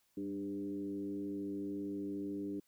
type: tone with frequency modulation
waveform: sine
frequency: 297.8 Hz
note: D4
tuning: 24 cents sharp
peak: -37 dBFS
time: 0.17-2.6 s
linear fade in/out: 5 ms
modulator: 102 Hz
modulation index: 0.87
effects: white hiss -75 dBFS RMS until 2.67 s